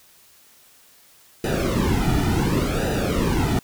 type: noise with flanger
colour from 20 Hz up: brown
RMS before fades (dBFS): -21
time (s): 1.44-3.59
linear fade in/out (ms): 2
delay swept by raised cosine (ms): 0.91 to 1.89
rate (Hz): 0.69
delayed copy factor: -0.9
effects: white hiss -53 dBFS RMS until 3.63 s